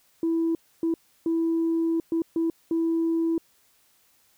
sine tone bursts at uneven times, 329.6 Hz, E4, in tune, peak -20 dBFS, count 6, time 0.23-0.55 / 0.83-0.94 / 1.26-2 / 2.12-2.22 / 2.36-2.5 / 2.71-3.38 s, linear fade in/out 2 ms, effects tanh soft clip ceiling -18 dBFS + white hiss -63 dBFS RMS until 4.37 s

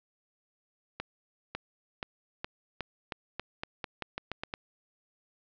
accelerating click train, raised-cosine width 0.3 ms, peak -18 dBFS, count 14, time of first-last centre 1-4.539 s, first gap 550 ms, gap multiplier 0.87, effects low-pass 5000 Hz 12 dB/octave

